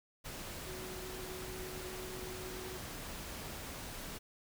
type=tone in noise; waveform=sine; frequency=370 Hz; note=F#4; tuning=in tune; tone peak=-46 dBFS; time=0.66-2.79 s; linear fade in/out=20 ms; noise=pink; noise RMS=-45 dBFS; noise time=0.24-4.19 s; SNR=-4 dB; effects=none